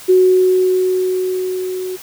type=tone with level ramp; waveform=sine; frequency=370 Hz; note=F#4; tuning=in tune; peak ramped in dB=-6 to -21 dBFS; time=0.08-1.97 s; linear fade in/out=20 ms; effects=white hiss -36 dBFS RMS until 2.02 s